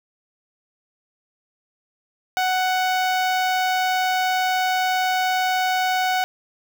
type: tone with notch filter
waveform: sawtooth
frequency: 743 Hz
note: F#5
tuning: 7 cents sharp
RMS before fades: -21 dBFS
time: 2.37-6.24 s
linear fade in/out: 0 ms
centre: 9500 Hz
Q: 0.82
effects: none